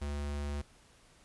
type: tone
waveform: square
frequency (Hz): 72.2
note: D2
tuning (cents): -29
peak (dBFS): -35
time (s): 0.01-0.62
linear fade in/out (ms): 10
effects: pink hiss -62 dBFS RMS until 1.24 s + resampled to 24000 Hz